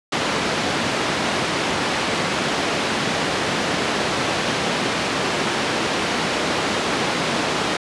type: band-pass noise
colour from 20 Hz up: pink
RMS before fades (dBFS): -22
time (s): 0.12-7.77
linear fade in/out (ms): 5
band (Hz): 200 to 4500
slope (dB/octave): 12
effects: resampled to 24000 Hz